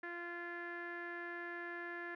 sawtooth tone with low-pass filter, 346 Hz, F4, 16 cents flat, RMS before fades -45 dBFS, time 0.03-2.15 s, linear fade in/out 5 ms, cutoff 1800 Hz, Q 7.4, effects none

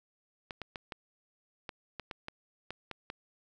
clicks, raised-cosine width 0.3 ms, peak -23 dBFS, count 11, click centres 0.508 / 0.617 / 0.758 / 0.922 / 1.692 / 1.997 / 2.112 / 2.284 / 2.706 / 2.913 / 3.101 s, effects none

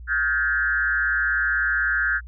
sine tone with frequency modulation, 1568 Hz, G6, in tune, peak -19 dBFS, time 0.07-2.21 s, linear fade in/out 50 ms, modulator 136 Hz, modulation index 1.2, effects added 60 Hz sine -36 dBFS peak until 2.27 s

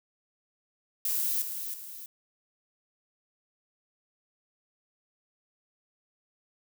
violet noise with echo, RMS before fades -29 dBFS, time 1.05-1.42 s, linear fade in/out 2 ms, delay 320 ms, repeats 2, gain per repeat -7 dB, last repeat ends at 2.06 s, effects none

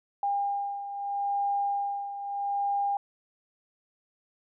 sine beating tone pair, 804 / 804.78 Hz, G5 / G5, +44 / +45 cents, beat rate 0.78 Hz, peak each -28 / -34 dBFS, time 0.23-2.97 s, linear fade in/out 2 ms, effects none

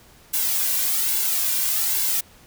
blue noise with flanger, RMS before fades -22 dBFS, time 0.33-2.21 s, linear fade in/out 10 ms, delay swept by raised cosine 1.6 to 2.34 ms, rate 1.2 Hz, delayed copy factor -0.65, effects pink hiss -51 dBFS RMS until 2.46 s

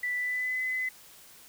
sine tone with pitch glide, 1975.5 to 2023 Hz, B6 to B6, 0 to +41 cents, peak -28 dBFS, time 0.03-0.89 s, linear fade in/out 5 ms, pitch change +41 cents, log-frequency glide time 0.15-0.61 s, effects white hiss -53 dBFS RMS until 1.48 s

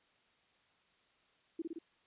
sine tone with echo, 329.6 Hz, E4, in tune, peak -35 dBFS, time 1.59-1.62 s, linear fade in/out 5 ms, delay 56 ms, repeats 3, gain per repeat -2 dB, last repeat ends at 1.788 s, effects white hiss -71 dBFS RMS until 2.06 s + resampled to 8000 Hz

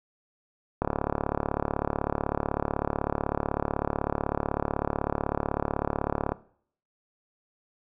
click train, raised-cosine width 1 ms, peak -11 dBFS, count 199, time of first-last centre 0.82-6.32 s, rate 36 Hz, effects noise-tail reverb RT60 0.6 s tail -20 dB re dry

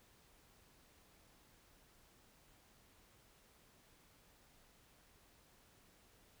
silence, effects pink hiss -68 dBFS RMS until 6.4 s

